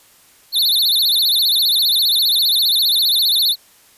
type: tone with vibrato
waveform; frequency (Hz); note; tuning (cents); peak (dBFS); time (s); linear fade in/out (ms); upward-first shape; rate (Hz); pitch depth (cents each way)
square; 3951; B7; 0; -13; 0.52-3.56; 50; sine; 15; 210
effects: white hiss -50 dBFS RMS until 3.97 s + resampled to 32000 Hz